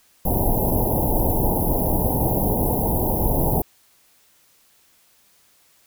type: band-stop noise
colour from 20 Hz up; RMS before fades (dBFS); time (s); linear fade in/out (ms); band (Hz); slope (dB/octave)
pink; -20; 0.25-3.62; 5; 940 to 11000; 96
effects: white hiss -58 dBFS RMS until 5.86 s